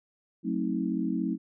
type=chord; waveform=sine; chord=F# diminished seventh; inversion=none; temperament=just; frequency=185 / 222 / 266.4 / 319.7 Hz; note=F#3 / A3 / C4 / Eb4; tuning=0 / +16 / +31 / +47 cents; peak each=-32 dBFS; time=0.43-1.38 s; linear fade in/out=50 ms; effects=none